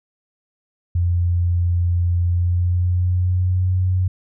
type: tone with pitch glide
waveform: sine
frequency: 87.31 to 92.08 Hz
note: F2 to F#2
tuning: 0 to -8 cents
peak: -15 dBFS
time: 0.95-4.08 s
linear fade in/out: 5 ms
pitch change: +92 cents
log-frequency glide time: 2.24-3.72 s
effects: none